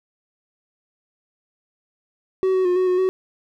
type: tone with pitch steps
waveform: triangle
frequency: 377.7 / 374.1 / 358.4 / 370.4 / 364 / 374.9 Hz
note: F#4 / F#4 / F4 / F#4 / F#4 / F#4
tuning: +36 / +19 / +45 / +2 / -28 / +23 cents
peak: -14 dBFS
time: 2.43-3.09 s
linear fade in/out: 0 ms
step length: 110 ms
effects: none